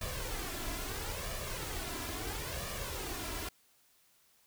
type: noise with flanger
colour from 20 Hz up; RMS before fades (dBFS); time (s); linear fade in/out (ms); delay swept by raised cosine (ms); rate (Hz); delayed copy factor
pink; -39; 0.01-3.49; 5; 1.7 to 3; 0.75; +0.6
effects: white hiss -68 dBFS RMS until 4.46 s